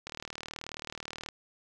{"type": "click train", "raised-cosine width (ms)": 0.2, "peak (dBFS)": -21, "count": 48, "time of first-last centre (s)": [0.07, 1.288], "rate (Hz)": 38.6, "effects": []}